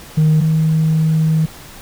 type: tone pair in turn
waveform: sine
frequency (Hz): 155.56 / 158.37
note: D#3 / D#3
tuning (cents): 0 / +31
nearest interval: unison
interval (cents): 31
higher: second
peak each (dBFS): -7 / -10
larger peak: first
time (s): 0.17-0.41 / 0.41-1.46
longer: second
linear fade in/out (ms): 10
effects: tanh soft clip ceiling -7 dBFS + pink hiss -37 dBFS RMS until 1.81 s